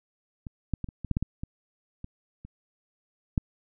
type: clicks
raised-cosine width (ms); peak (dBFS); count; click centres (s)
5; -25 / -14 / -19 / -27 / -22 / -13 / -13 / -15 / -21 / -25 / -30 / -11; 12; 0.468 / 0.737 / 0.843 / 0.888 / 1.047 / 1.113 / 1.169 / 1.226 / 1.435 / 2.044 / 2.45 / 3.378
effects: none